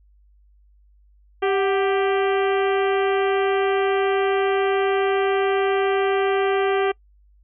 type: harmonic tone with a mistuned harmonic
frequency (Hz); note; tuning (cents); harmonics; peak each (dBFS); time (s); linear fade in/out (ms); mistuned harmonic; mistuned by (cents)
393.3; G4; +6; 1 / 2 / 3 / 4 / 5 / 6 / 7 / 8; -19 / -25 / -29 / -31 / -33 / -35 / -36 / -37; 1.42-6.92; 10; 2; -78
effects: noise-tail reverb RT60 0.1 s tail -25 dB re dry + added 50 Hz sine -52 dBFS peak until 7.43 s